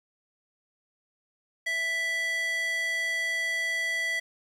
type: tone with high-pass filter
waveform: square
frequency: 659.3 Hz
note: E5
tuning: in tune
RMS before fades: -29 dBFS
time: 1.66-4.2 s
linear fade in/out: 10 ms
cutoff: 1700 Hz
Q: 6
effects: low-pass 11000 Hz 12 dB/octave + 10-bit